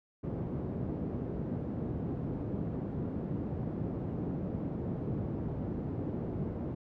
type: band-pass noise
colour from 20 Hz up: pink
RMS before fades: -36 dBFS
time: 0.23-6.75 s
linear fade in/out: 10 ms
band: 110 to 330 Hz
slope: 12 dB/octave
effects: none